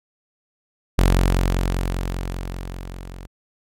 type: tone with level ramp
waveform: sawtooth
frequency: 45.11 Hz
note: F#1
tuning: 43 cents flat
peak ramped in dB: -8 to -31 dBFS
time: 0.98-3.27 s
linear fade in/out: 10 ms
effects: MP3 64 kbps